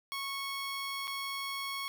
15% pulse tone with dropouts, 1102 Hz, C#6, 11 cents flat, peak -29 dBFS, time 0.12-1.88 s, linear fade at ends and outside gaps 0 ms, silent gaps 1.072-1.078 s, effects none

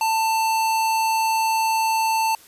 square tone, 890 Hz, A5, 20 cents sharp, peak -19 dBFS, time 0.01-2.35 s, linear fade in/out 2 ms, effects white hiss -49 dBFS RMS until 2.47 s + resampled to 32000 Hz

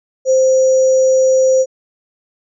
sine tone with sample-and-hold, 522 Hz, C5, 4 cents flat, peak -8 dBFS, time 0.25-1.66 s, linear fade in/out 50 ms, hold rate 6300 Hz, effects resampled to 24000 Hz

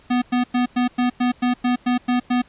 square tone bursts, 246.9 Hz, B3, in tune, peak -17 dBFS, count 11, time 0.1-2.42 s, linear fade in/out 10 ms, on 120 ms, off 100 ms, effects pink hiss -52 dBFS RMS until 2.48 s + resampled to 8000 Hz

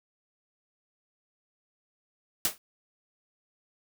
white noise with exponential decay, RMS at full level -22 dBFS, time 2.45-2.58 s, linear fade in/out 1 ms, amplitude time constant 27 ms, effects none

